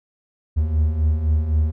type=beating tone pair; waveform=triangle; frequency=74.4 / 78.3 Hz; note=D2 / D#2; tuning=+23 / +11 cents; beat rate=3.9 Hz; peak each=-22 / -15 dBFS; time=0.56-1.72 s; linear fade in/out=20 ms; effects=none